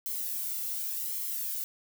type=noise with flanger; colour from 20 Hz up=violet; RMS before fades=-34 dBFS; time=0.06-1.64 s; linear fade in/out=0 ms; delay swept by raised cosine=0.94 to 1.46 ms; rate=0.89 Hz; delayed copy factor=+0.5; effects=none